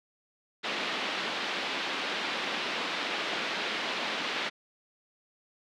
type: band-pass noise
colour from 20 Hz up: white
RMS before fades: -33 dBFS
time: 0.63-4.5 s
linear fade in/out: 20 ms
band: 200 to 3700 Hz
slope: 24 dB/octave
effects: none